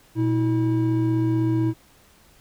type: tone pair together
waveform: triangle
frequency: 119.49 / 322.6 Hz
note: A#2 / E4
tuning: +43 / -37 cents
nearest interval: octave + perfect fourth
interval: 1720 cents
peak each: -20 / -19 dBFS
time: 0.15-1.74 s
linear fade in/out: 50 ms
effects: pink hiss -55 dBFS RMS until 2.4 s